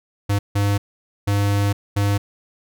square tone bursts at uneven times, 101.1 Hz, G#2, 46 cents flat, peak -17 dBFS, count 4, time 0.29-0.39 / 0.55-0.78 / 1.27-1.73 / 1.96-2.18 s, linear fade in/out 10 ms, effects none

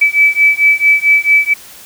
sine beating tone pair, 2300 / 2304.5 Hz, D7 / D7, -37 / -33 cents, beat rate 4.5 Hz, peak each -10 dBFS, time 0.01-1.54 s, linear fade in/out 10 ms, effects white hiss -36 dBFS RMS until 1.85 s

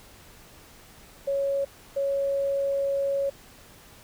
sine tone bursts at uneven times, 554.4 Hz, C#5, in tune, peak -23 dBFS, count 2, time 1.27-1.65 / 1.96-3.3 s, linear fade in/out 10 ms, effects pink hiss -51 dBFS RMS until 4.03 s

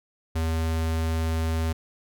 square tone, 81 Hz, E2, 30 cents flat, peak -24 dBFS, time 0.35-1.73 s, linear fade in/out 10 ms, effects none

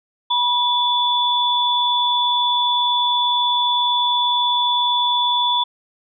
sine tone pair together, 973 / 3458 Hz, B5 / A7, -26 / -31 cents, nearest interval octave + minor seventh, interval 2195 cents, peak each -18 dBFS, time 0.3-5.64 s, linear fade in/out 10 ms, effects none

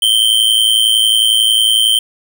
square tone with amplitude modulation, 3114 Hz, G7, 12 cents flat, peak -6 dBFS, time 0.02-1.99 s, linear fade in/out 5 ms, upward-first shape sine, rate 111 Hz, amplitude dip 80%, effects none

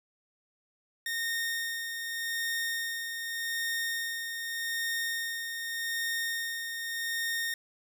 sawtooth tone with tremolo, 1841 Hz, A#6, 22 cents flat, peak -26 dBFS, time 1.06-7.54 s, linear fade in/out 2 ms, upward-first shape sine, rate 0.84 Hz, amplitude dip 45%, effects 11-bit

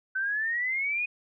sine exponential sweep, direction up, 1519 to 2500 Hz, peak -26 dBFS, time 0.15-1.06 s, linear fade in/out 10 ms, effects none

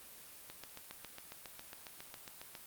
click train, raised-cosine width 0.2 ms, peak -29 dBFS, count 16, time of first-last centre 0.5-2.552 s, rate 7.31 Hz, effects white hiss -54 dBFS RMS until 2.66 s + Opus 32 kbps

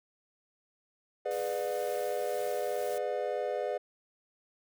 triangle chord, G# diminished seventh, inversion none, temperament just, 415.3 / 498.4 / 598 / 717.6 Hz, G#4 / B4 / D5 / F5, 0 / +16 / +31 / +47 cents, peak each -35 / -33 / -33 / -36 dBFS, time 1.25-3.78 s, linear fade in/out 10 ms
white noise with tremolo, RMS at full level -47 dBFS, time 1.31-2.98 s, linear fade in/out 0 ms, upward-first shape triangle, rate 2 Hz, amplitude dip 25%
effects none

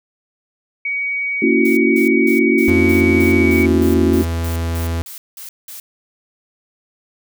sine tone, 2255 Hz, C#7, 29 cents sharp, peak -18 dBFS, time 0.85-3.66 s, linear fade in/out 5 ms
sine chord, F# dominant seventh, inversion first, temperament just, 231.2 / 277.5 / 333 / 370 Hz, A#3 / C#4 / E4 / F#4, -14 / +2 / +18 / 0 cents, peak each -17 dBFS, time 1.42-4.23 s, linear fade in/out 5 ms
blue noise bursts, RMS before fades -33 dBFS, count 14, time 1.65-5.8 s, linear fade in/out 2 ms, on 120 ms, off 190 ms
45% pulse tone with pitch glide, 87.31 to 83.27 Hz, F2 to E2, 0 to +18 cents, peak -18 dBFS, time 2.68-5.02 s, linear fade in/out 0 ms, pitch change -82 cents, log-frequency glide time 3.36-3.5 s
effects none

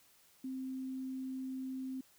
sine tone, 261.6 Hz, C4, in tune, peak -38 dBFS, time 0.44-2.01 s, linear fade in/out 5 ms, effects white hiss -66 dBFS RMS until 2.18 s

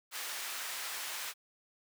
pink high-pass noise, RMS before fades -40 dBFS, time 0.11-1.34 s, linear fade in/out 50 ms, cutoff 1200 Hz, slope 12 dB/octave, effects none

